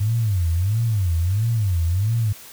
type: tone with vibrato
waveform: sine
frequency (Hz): 98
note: G2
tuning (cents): 0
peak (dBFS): -17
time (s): 0-2.33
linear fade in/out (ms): 10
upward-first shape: sine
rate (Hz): 1.5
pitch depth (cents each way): 300
effects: white hiss -42 dBFS RMS until 2.52 s